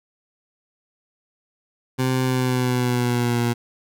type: tone with pitch glide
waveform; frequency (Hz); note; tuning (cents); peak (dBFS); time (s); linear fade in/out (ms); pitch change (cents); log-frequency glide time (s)
20% pulse; 129.2 to 119.16; C3 to A#2; -21 to +38; -14; 1.98-3.54; 20; -141; 2.25-3.41
effects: none